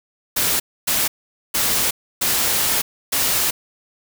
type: noise bursts at uneven times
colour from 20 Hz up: white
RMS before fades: -19 dBFS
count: 5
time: 0.36-0.6 / 0.87-1.08 / 1.54-1.91 / 2.21-2.82 / 3.12-3.51 s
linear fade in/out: 10 ms
effects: none